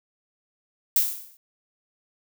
violet noise with exponential decay, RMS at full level -17 dBFS, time 0.96-1.37 s, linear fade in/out 2 ms, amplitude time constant 88 ms, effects none

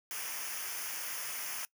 white noise with comb filter, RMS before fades -39 dBFS, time 0.11-1.65 s, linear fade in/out 0 ms, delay 0.25 ms, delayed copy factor -0.75, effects noise-tail reverb RT60 0.1 s tail -21 dB re dry

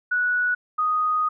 sine tone pair in turn, 1471 / 1244.3 Hz, F#6 / D#6, -11 / 0 cents, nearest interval minor third, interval 289 cents, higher first, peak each -19 dBFS, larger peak neither, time 0.11-0.55 / 0.78-1.29 s, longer second, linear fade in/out 10 ms, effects none

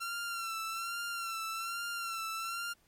sawtooth tone with vibrato, 1360 Hz, F6, 46 cents flat, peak -32 dBFS, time 0-2.74 s, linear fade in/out 20 ms, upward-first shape sine, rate 1.2 Hz, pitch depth 48 cents each way, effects pink hiss -69 dBFS RMS until 2.87 s + MP3 64 kbps

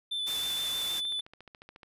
triangle tone with vibrato, 3520 Hz, A7, in tune, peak -29 dBFS, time 0.11-1.21 s, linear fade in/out 10 ms, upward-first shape square, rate 6.4 Hz, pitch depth 15 cents each way
white noise, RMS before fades -38 dBFS, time 0.26-1.01 s, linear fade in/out 20 ms
click train, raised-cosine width 0.3 ms, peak -33 dBFS, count 14, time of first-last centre 0.91-1.832 s, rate 14.1 Hz
effects resampled to 32000 Hz

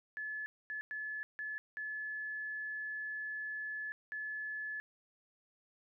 sine tone bursts at uneven times, 1720 Hz, A6, 40 cents flat, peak -38 dBFS, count 6, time 0.17-0.46 / 0.7-0.81 / 0.91-1.23 / 1.39-1.58 / 1.77-3.92 / 4.12-4.8 s, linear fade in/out 0 ms, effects none

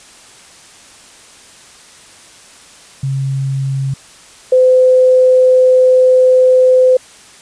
sine tone pair in turn, 135.4 / 511.2 Hz, C#3 / C5, -40 / -40 cents, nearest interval octave + major seventh, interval 2300 cents, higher second, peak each -14 / -5 dBFS, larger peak second, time 3.03-3.94 / 4.52-6.97 s, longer second, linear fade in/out 5 ms, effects white hiss -40 dBFS RMS until 7.41 s + resampled to 22050 Hz

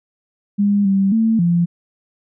sine tone with pitch steps, 203 / 194.9 / 223.9 / 172.1 Hz, G#3 / G3 / A3 / F3, -39 / -10 / +30 / -25 cents, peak -12 dBFS, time 0.58-1.66 s, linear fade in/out 20 ms, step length 270 ms, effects none

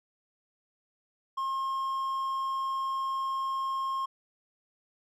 triangle tone, 1071 Hz, C6, 40 cents sharp, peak -27 dBFS, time 1.37-4.06 s, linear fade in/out 10 ms, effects none

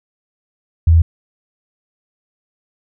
sine tone, 82.41 Hz, E2, in tune, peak -6 dBFS, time 0.87-1.02 s, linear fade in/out 5 ms, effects none

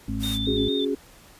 harmonic tone, 53.9 Hz, A1, 35 cents flat, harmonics 1 / 2 / 4 / 5, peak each -31 / -31 / -31 / -31 dBFS, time 0.08-0.69 s, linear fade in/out 5 ms
white noise, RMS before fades -35 dBFS, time 0.19-0.39 s, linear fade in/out 50 ms
sine tone with vibrato, 3600 Hz, A7, 39 cents sharp, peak -28 dBFS, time 0.23-0.85 s, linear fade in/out 5 ms, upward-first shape square, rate 4.4 Hz, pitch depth 28 cents each way
sine chord, C# suspended fourth, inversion none, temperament equal, 277.2 / 370 / 415.3 Hz, C#4 / F#4 / G#4, 0 / 0 / 0 cents, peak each -26 / -29 / -26 dBFS, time 0.47-0.95 s, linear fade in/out 5 ms
effects pink hiss -51 dBFS RMS until 1.39 s + resampled to 32000 Hz

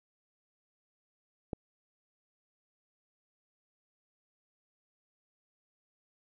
click, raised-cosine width 2 ms, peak -21 dBFS, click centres 1.532 s, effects none

